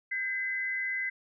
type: tone pair together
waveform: sine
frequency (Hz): 1594 / 2030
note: G6 / B6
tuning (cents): +28 / +47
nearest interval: major third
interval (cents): 419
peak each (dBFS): -38 / -30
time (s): 0.11-1.1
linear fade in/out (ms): 10
effects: none